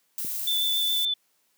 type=noise; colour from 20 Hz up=violet; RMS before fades=-31 dBFS; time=0.18-1.05 s; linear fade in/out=0 ms
type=click; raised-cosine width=3 ms; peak=-26 dBFS; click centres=0.247 s
type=tone with vibrato; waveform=sine; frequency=3520 Hz; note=A7; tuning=in tune; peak=-23 dBFS; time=0.47-1.14 s; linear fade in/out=5 ms; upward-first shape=sine; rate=7.2 Hz; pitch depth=16 cents each way
effects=white hiss -69 dBFS RMS until 1.57 s + high-pass 150 Hz 12 dB/octave